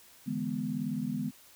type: chord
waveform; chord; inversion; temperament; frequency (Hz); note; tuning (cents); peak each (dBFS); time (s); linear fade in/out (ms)
sine; E dominant seventh; third; equal; 146.83 / 164.81 / 207.7 / 246.9; D3 / E3 / G#3 / B3; 0 / 0 / 0 / 0; -39 / -39 / -35 / -34; 0.26-1.31; 20
effects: white hiss -57 dBFS RMS until 1.55 s